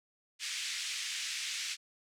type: band-pass noise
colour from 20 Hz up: pink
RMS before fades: -38 dBFS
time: 0.39-1.77 s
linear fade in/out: 50 ms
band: 2100 to 7800 Hz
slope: 24 dB/octave
effects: none